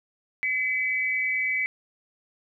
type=tone pair together; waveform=sine; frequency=2030 / 2279 Hz; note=B6 / C#7; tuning=+47 / +47 cents; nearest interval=major second; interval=200 cents; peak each=-26 dBFS; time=0.43-1.66 s; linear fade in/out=0 ms; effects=10-bit